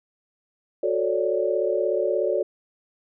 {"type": "chord", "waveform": "sine", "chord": "D major seventh", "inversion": "first", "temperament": "just", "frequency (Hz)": [367.1, 440.5, 550.6, 587.3], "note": ["F#4", "A4", "C#5", "D5"], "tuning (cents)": [-14, 2, -12, 0], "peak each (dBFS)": -26, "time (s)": [0.83, 2.43], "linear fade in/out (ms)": 5, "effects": []}